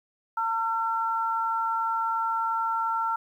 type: tone pair together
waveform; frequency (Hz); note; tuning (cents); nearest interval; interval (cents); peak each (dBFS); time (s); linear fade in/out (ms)
sine; 905.7 / 1357; A5 / E6; +50 / +50; perfect fifth; 700; -27; 0.37-3.16; 5
effects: 10-bit